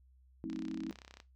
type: chord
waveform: sine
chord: F# diminished seventh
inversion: none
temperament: just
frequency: 185 / 222 / 266.4 / 319.7 Hz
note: F#3 / A3 / C4 / Eb4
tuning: 0 / +16 / +31 / +47 cents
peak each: -46 / -45 / -42 / -40 dBFS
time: 0.44-0.91 s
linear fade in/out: 0 ms
type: click train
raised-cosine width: 0.2 ms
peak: -33 dBFS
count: 24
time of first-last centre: 0.5-1.201 s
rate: 32.8 Hz
effects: noise-tail reverb RT60 0.2 s tail -17 dB re dry + added 64 Hz sine -61 dBFS peak until 1.35 s